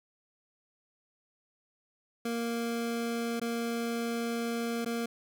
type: tone with dropouts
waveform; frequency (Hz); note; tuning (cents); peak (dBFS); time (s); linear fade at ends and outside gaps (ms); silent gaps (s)
25% pulse; 233.1; A#3; 0; -27; 2.25-5.06; 5; 3.398-3.414 / 4.848-4.859
effects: none